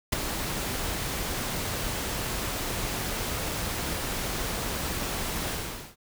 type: noise with ADSR envelope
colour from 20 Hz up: pink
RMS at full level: -23 dBFS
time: 0.12-5.96 s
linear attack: 10 ms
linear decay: 11 ms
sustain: -8 dB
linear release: 460 ms
effects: none